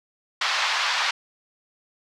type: band-pass noise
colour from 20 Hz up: pink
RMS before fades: -24 dBFS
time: 0.41-1.11 s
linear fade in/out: 5 ms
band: 910 to 5100 Hz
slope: 24 dB/octave
effects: none